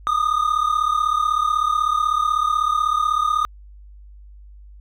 triangle tone pair together, 1208.4 / 1244.5 Hz, D6 / D#6, +49 / 0 cents, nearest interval minor second, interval 51 cents, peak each -18 dBFS, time 0.07-3.45 s, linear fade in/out 0 ms, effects added 50 Hz sine -40 dBFS peak until 4.8 s

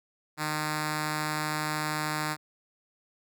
5% pulse tone with notch filter, 153 Hz, D#3, 29 cents flat, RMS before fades -31 dBFS, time 0.37-2.37 s, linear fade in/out 50 ms, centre 510 Hz, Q 1.5, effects none

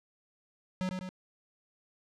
square tone with echo, 185 Hz, F#3, in tune, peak -31 dBFS, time 0.81-0.89 s, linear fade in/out 0 ms, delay 100 ms, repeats 2, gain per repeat -4 dB, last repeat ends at 1.09 s, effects low-pass 6000 Hz 12 dB/octave

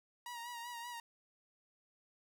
sawtooth tone with vibrato, 951 Hz, A#5, 34 cents sharp, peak -40 dBFS, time 0.26-1 s, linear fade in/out 2 ms, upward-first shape sine, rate 5.2 Hz, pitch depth 43 cents each way, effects none

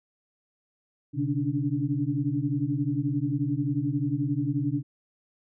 sine tone cluster, 127.6 / 144.2 / 283.9 / 295.2 Hz, C3 / D3 / C#4 / D4, -43 / -31 / +41 / +9 cents, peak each -30 dBFS, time 1.13-4.83 s, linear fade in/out 50 ms, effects none

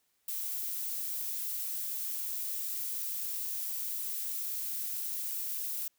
violet noise, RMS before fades -36 dBFS, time 0.28-5.88 s, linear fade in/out 5 ms, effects white hiss -75 dBFS RMS until 5.98 s

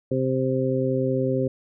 harmonic tone, 130.81 Hz, C3, in tune, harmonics 1 / 2 / 3 / 4, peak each -26 / -26 / -26 / -26 dBFS, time 0.11-1.48 s, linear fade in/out 5 ms, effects none

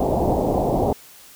white low-pass noise, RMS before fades -20 dBFS, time 0-0.93 s, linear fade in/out 5 ms, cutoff 810 Hz, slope 48 dB/octave, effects white hiss -46 dBFS RMS until 1.35 s

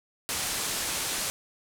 white low-pass noise, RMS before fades -31 dBFS, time 0.29-1.3 s, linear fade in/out 0 ms, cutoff 11000 Hz, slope 24 dB/octave, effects none

